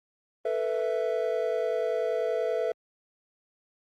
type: chord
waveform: triangle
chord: A suspended second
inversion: none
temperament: equal with one note detuned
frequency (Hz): 443.6 / 493.9 / 659.3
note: A4 / B4 / E5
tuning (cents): +14 / 0 / 0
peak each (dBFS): -28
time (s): 0.45-2.72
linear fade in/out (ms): 5
effects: Opus 24 kbps